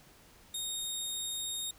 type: tone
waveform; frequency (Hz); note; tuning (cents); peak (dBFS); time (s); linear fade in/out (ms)
20% pulse; 3713; A#7; -8; -29; 0.54-1.71; 5
effects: pink hiss -59 dBFS RMS until 1.78 s